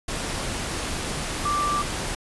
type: tone in noise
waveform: sine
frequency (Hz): 1174.7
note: D6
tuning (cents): 0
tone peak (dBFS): -22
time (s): 1.45-1.82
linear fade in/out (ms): 5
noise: pink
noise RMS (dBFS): -29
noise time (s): 0.08-2.15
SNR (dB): +4
effects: resampled to 24000 Hz